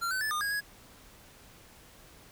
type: tone with pitch steps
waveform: square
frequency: 1376 / 1522 / 1739 / 1217 / 1642 / 1667 Hz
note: F6 / F#6 / A6 / D#6 / G#6 / G#6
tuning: -26 / +48 / -21 / -39 / -20 / +6 cents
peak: -30 dBFS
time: 0.01-0.61 s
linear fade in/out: 20 ms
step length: 100 ms
effects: pink hiss -55 dBFS RMS until 2.31 s